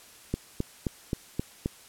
click train, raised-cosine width 3 ms, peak -14 dBFS, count 6, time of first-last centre 0.34-1.659 s, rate 3.79 Hz, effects white hiss -52 dBFS RMS until 1.88 s + low-pass 12000 Hz 12 dB/octave

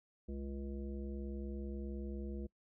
harmonic tone with a mistuned harmonic, 69.3 Hz, C#2, in tune, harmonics 1 / 3 / 5 / 7 / 9, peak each -42 / -45 / -48 / -53 / -61 dBFS, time 0.28-2.47 s, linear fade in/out 10 ms, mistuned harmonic 1, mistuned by -110 cents, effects noise-tail reverb RT60 0.1 s tail -24 dB re dry

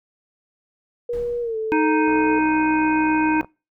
sine tone with pitch glide, 479.1 to 439.3 Hz, A#4 to A4, +47 to -3 cents, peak -22 dBFS, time 1.09-2.39 s, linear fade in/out 5 ms, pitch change -150 cents, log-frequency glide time 1.41-1.57 s
brown noise with exponential decay, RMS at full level -34 dBFS, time 1.13-1.82 s, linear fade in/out 2 ms, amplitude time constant 150 ms
harmonic tone, 311.1 Hz, D#4, in tune, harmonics 1 / 3 / 5 / 7 / 8, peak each -18 / -22 / -27 / -35 / -28 dBFS, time 1.72-3.41 s, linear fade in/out 0 ms
click train, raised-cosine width 1 ms, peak -22 dBFS, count 88, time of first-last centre 2.08-3.446 s, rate 63.7 Hz
effects noise-tail reverb RT60 0.3 s tail -26 dB re dry

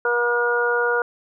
harmonic tone, 239.7 Hz, A#3, 48 cents sharp, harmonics 2 / 3 / 4 / 5 / 6, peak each -21 / -31 / -27 / -31 / -21 dBFS, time 0.05-1.02 s, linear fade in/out 2 ms, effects none

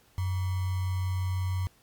sine tone with sample-and-hold, 92.6 Hz, F#2, 2 cents sharp, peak -26 dBFS, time 0.18-1.67 s, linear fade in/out 0 ms, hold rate 1050 Hz, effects pink hiss -62 dBFS RMS until 1.82 s + MP3 96 kbps

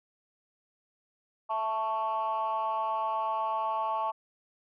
sine chord, A major, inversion second, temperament equal, 659.3 / 880 / 1108.7 Hz, E5 / A5 / C#6, 0 / 0 / 0 cents, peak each -34 / -29 / -31 dBFS, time 1.49-4.12 s, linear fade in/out 20 ms, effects tanh soft clip ceiling -23 dBFS

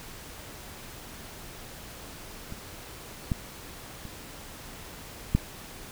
clicks, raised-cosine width 5 ms, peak -25 / -13 / -29 / -8 dBFS, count 4, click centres 2.524 / 3.318 / 4.053 / 5.35 s, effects pink hiss -44 dBFS RMS until 5.91 s

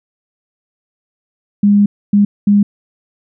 sine tone bursts at uneven times, 203.9 Hz, G#3, 32 cents flat, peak -6 dBFS, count 3, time 1.63-1.86 / 2.13-2.25 / 2.47-2.63 s, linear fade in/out 5 ms, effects none

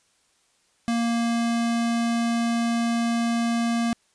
square tone, 233.1 Hz, A#3, in tune, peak -22 dBFS, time 0.88-3.93 s, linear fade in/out 0 ms, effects white hiss -65 dBFS RMS until 4.14 s + resampled to 22050 Hz

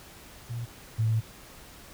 sine tone pair in turn, 117.9 / 111.28 Hz, A#2 / A2, +20 / +20 cents, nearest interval minor second, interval 100 cents, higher first, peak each -31 / -22 dBFS, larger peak second, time 0.49-0.66 / 0.98-1.21 s, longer second, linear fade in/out 20 ms, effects pink hiss -49 dBFS RMS until 1.93 s

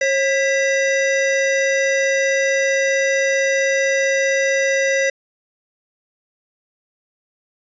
square tone pair together, 542 / 1975.5 Hz, C#5 / B6, -39 / 0 cents, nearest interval octave + minor seventh, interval 2239 cents, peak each -18 / -20 dBFS, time 0.01-5.1 s, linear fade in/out 5 ms, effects resampled to 16000 Hz + 9-bit

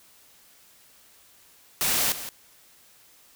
white noise with echo, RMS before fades -24 dBFS, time 1.81-2.12 s, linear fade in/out 0 ms, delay 170 ms, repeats 1, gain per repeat -12 dB, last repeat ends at 2.29 s, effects white hiss -56 dBFS RMS until 3.35 s

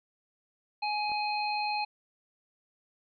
harmonic tone, 837 Hz, G#5, 13 cents sharp, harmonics 1 / 3 / 5, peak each -30 / -35 / -37 dBFS, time 0.82-1.85 s, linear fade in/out 10 ms
clicks, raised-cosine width 1 ms, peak -38 / -32 dBFS, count 2, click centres 1.095 / 1.118 s
effects none

